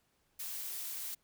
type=noise; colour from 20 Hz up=blue; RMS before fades=-41 dBFS; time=0.39-1.15 s; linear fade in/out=10 ms; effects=pink hiss -75 dBFS RMS until 1.23 s